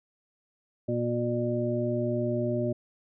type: harmonic tone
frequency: 119.9 Hz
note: A#2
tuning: 49 cents sharp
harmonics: 1 / 2 / 3 / 5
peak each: -31 / -31 / -31 / -31 dBFS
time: 0.88-2.73 s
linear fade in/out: 10 ms
effects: none